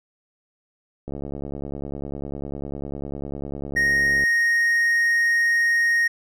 click train, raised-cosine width 2 ms, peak -20 dBFS, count 222, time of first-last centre 1.08-4.237 s, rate 70 Hz
triangle tone with vibrato, 1864.7 Hz, A#6, in tune, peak -15 dBFS, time 3.76-6.08 s, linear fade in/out 10 ms, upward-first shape triangle, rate 20 Hz, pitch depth 9 cents each way
effects none

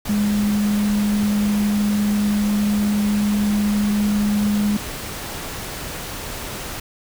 sine tone in noise, 207.1 Hz, G#3, 5 cents flat, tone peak -16 dBFS, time 0.09-4.77 s, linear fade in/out 5 ms, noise pink, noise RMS -30 dBFS, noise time 0.05-6.8 s, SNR +11 dB, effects none

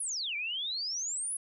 sine exponential two-way sweep, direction down then up, 10790 to 2285 to 10790 Hz, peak -32 dBFS, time 0-1.37 s, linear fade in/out 5 ms, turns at 0.36 s, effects none

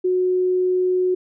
sine tone, 366.4 Hz, F#4, 17 cents flat, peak -16 dBFS, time 0.04-1.15 s, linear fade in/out 10 ms, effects none

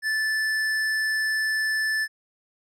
triangle tone with hard clipping, 1751 Hz, A6, 9 cents flat, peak -24 dBFS, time 0.02-2.08 s, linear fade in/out 50 ms, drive 14 dB, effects none

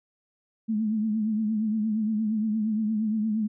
sine tone with vibrato, 216.5 Hz, A3, 28 cents flat, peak -23 dBFS, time 0.68-3.48 s, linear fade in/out 20 ms, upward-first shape triangle, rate 8.6 Hz, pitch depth 76 cents each way, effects none

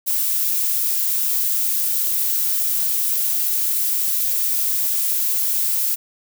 violet noise, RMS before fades -20 dBFS, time 0.06-5.96 s, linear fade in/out 20 ms, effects none

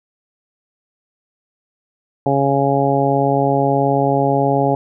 harmonic tone, 138.59 Hz, C#3, in tune, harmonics 1 / 2 / 3 / 4 / 5 / 6, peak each -20 / -20 / -20 / -20 / -20 / -20 dBFS, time 2.26-4.75 s, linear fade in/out 2 ms, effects none

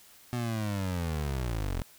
25% pulse linear sweep, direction down, 123.47 to 40.43 Hz, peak -26 dBFS, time 0.33-1.82 s, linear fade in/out 0 ms, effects white hiss -56 dBFS RMS until 1.98 s

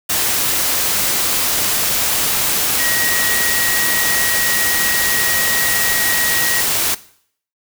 sine tone in noise, 1900 Hz, A#6, 33 cents sharp, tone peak -20 dBFS, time 2.79-6.61 s, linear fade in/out 10 ms, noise white, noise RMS -17 dBFS, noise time 0.09-6.95 s, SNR -6 dB, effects noise-tail reverb RT60 0.6 s tail -18 dB re dry

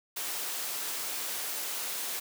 white high-pass noise, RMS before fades -35 dBFS, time 0.16-2.2 s, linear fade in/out 10 ms, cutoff 320 Hz, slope 12 dB/octave, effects none

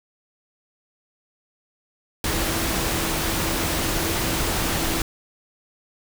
sine tone in noise, 329.6 Hz, E4, in tune, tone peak -32 dBFS, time 2.24-5.02 s, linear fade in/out 2 ms, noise pink, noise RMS -24 dBFS, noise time 2.24-5.02 s, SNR -11 dB, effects none

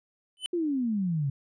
square tone with exponential growth, 3023 Hz, F#7, 36 cents sharp, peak -25 dBFS, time 0.37-0.46 s, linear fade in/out 0 ms, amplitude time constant 18 ms
sine exponential sweep, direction down, 361 to 133.4 Hz, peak -25 dBFS, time 0.53-1.3 s, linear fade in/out 5 ms
effects resampled to 22050 Hz

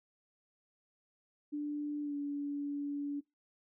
sine tone with pitch glide, 294.2 to 286.7 Hz, D4 to D4, +3 to -42 cents, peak -34 dBFS, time 1.52-3.21 s, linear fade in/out 20 ms, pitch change -45 cents, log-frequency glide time 2.02-2.15 s, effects noise-tail reverb RT60 0.2 s tail -21 dB re dry

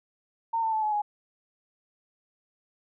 sine tone with pitch steps, 913 / 892.1 / 871.8 / 851.9 / 832.4 Hz, A#5 / A5 / A5 / G#5 / G#5, -36 / +24 / -16 / +44 / +4 cents, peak -24 dBFS, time 0.53-1.02 s, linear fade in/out 10 ms, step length 98 ms, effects none

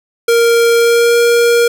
square tone with pitch glide, 466.2 to 471.6 Hz, A#4 to A#4, 0 to +20 cents, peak -8 dBFS, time 0.28-1.68 s, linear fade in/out 5 ms, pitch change +20 cents, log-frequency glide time 0.76-1.17 s, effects none

